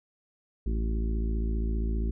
harmonic tone, 55.1 Hz, A1, 3 cents sharp, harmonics 1 / 2 / 3 / 4 / 5 / 6 / 7, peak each -26 / -42 / -42 / -37 / -44 / -42 / -43 dBFS, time 0.66-2.11 s, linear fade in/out 5 ms, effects none

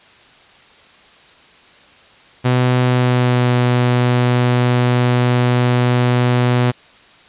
sawtooth tone with pitch glide, 125.4 to 123.25 Hz, B2 to B2, +27 to -3 cents, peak -8 dBFS, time 2.44-6.72 s, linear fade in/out 20 ms, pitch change -30 cents, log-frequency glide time 2.83-3.52 s, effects white hiss -46 dBFS RMS until 7.28 s + resampled to 8000 Hz

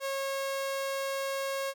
sawtooth tone, 545 Hz, C#5, 29 cents flat, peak -27 dBFS, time 0-1.74 s, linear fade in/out 50 ms, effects none

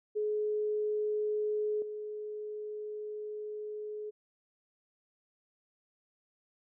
sine tone with level steps, 423.3 Hz, G#4, 33 cents sharp, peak -29 / -37 dBFS, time 0.15-4.11 s, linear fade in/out 20 ms, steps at 1.82 s, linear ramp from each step 2 ms, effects none

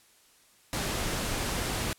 pink noise, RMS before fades -31 dBFS, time 0.73-1.93 s, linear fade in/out 0 ms, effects white hiss -61 dBFS RMS until 1.98 s + low-pass 12000 Hz 12 dB/octave

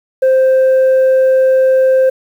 sine tone, 523.3 Hz, C5, in tune, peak -4 dBFS, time 0.22-2.1 s, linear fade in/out 10 ms, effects tanh soft clip ceiling -6 dBFS + 7-bit

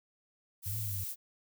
violet noise, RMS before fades -39 dBFS, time 0.62-1.16 s, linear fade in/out 50 ms
sine exponential two-way sweep, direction up then down, 92.5 to 111.4 to 92.5 Hz, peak -36 dBFS, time 0.66-1.04 s, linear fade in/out 5 ms, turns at 0.77 s
effects none

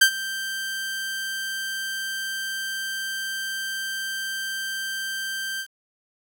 sawtooth tone with ADSR envelope, 1568 Hz, G6, in tune, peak -7 dBFS, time 0.01-5.67 s, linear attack 9 ms, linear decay 80 ms, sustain -17 dB, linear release 69 ms, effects 8-bit

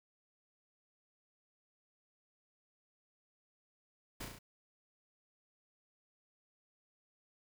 pink noise with echo, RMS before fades -43 dBFS, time 4.2-4.25 s, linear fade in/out 10 ms, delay 35 ms, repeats 4, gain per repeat -3 dB, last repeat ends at 4.39 s, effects none

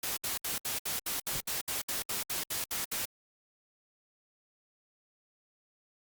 white noise bursts, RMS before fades -34 dBFS, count 15, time 0.03-3.054 s, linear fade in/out 5 ms, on 140 ms, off 66 ms
brown noise with exponential decay, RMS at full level -35 dBFS, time 1.35-1.44 s, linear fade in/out 0 ms, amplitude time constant 18 ms
effects Opus 48 kbps

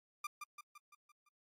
30% pulse tone with echo, 1194 Hz, D6, 28 cents sharp, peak -36 dBFS, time 0.24-0.27 s, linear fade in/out 5 ms, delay 170 ms, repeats 6, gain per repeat -5 dB, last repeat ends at 1.29 s, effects AAC 48 kbps

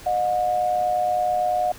sine tone pair together, 614 / 722.8 Hz, D#5 / F#5, -23 / -41 cents, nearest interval minor third, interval 282 cents, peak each -25 / -20 dBFS, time 0.06-1.72 s, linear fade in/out 5 ms, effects pink hiss -43 dBFS RMS until 1.78 s

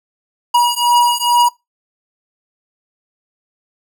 square beating tone pair, 960 / 962.3 Hz, B5 / B5, -49 / -45 cents, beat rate 2.3 Hz, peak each -14 dBFS, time 0.54-1.49 s, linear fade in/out 10 ms, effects noise-tail reverb RT60 0.2 s tail -22 dB re dry

